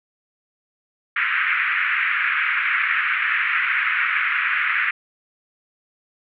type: band-pass noise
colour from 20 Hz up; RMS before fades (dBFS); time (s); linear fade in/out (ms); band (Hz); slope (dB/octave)
white; -21; 1.16-4.91; 5; 1300 to 2400; 48
effects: none